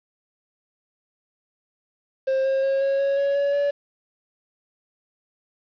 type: tone with pitch steps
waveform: triangle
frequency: 531 / 536.5 / 542.2 / 547.8 / 553.5 / 559.3 / 565.2 / 571.1 Hz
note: C5 / C5 / C#5 / C#5 / C#5 / C#5 / C#5 / D5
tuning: +25 / +43 / -38 / -21 / -3 / +15 / +34 / -49 cents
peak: -17 dBFS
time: 2.27-3.71 s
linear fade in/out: 10 ms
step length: 180 ms
effects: resampled to 11025 Hz + 8-bit